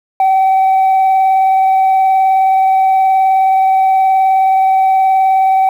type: tone with vibrato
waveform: sine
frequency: 765 Hz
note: G5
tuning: 42 cents flat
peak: -5 dBFS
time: 0.2-5.69 s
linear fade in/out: 2 ms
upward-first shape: square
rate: 19 Hz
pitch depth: 10 cents each way
effects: tanh soft clip ceiling -6 dBFS + 7-bit